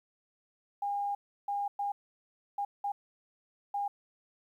sine tone bursts at uneven times, 810 Hz, G#5, 43 cents flat, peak -30 dBFS, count 6, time 0.82-1.15 / 1.48-1.68 / 1.79-1.92 / 2.58-2.65 / 2.84-2.92 / 3.74-3.88 s, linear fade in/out 5 ms, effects 11-bit

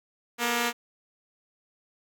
5% pulse tone pair together, 238.5 / 450.8 Hz, A#3 / A4, +40 / +42 cents, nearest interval major seventh, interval 1102 cents, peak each -14 / -21 dBFS, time 0.38-0.73 s, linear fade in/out 50 ms, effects none

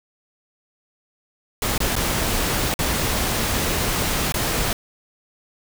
pink noise with dropouts, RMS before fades -22 dBFS, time 1.62-4.73 s, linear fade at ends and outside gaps 2 ms, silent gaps 1.779-1.803 / 1.955-1.963 / 2.741-2.79 / 4.322-4.341 s, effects none

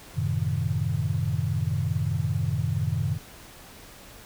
sine chord, F# diminished seventh, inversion none, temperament equal, 92.5 / 110 / 130.81 / 155.56 Hz, F#2 / A2 / C3 / Eb3, 0 / 0 / 0 / 0 cents, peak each -29 dBFS, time 0.14-3.19 s, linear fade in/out 50 ms, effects pink hiss -47 dBFS RMS until 4.25 s

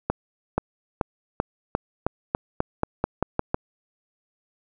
accelerating click train, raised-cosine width 1 ms, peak -7 dBFS, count 13, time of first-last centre 0.1-3.544 s, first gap 480 ms, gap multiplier 0.9, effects none

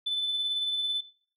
sine tone with tremolo, 3511 Hz, A7, 4 cents flat, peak -24 dBFS, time 0.06-1.01 s, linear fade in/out 10 ms, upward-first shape triangle, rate 18 Hz, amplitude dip 45%, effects noise-tail reverb RT60 0.5 s tail -17 dB re dry + tanh soft clip ceiling -23 dBFS

